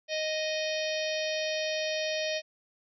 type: harmonic tone with a mistuned harmonic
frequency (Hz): 622.3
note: D#5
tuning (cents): 0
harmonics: 1 / 3 / 4 / 5 / 6 / 7 / 8 / 9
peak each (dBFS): -31 / -39 / -37 / -40 / -41 / -41 / -44 / -41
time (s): 0.08-2.42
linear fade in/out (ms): 50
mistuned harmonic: 6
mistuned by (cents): -24
effects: none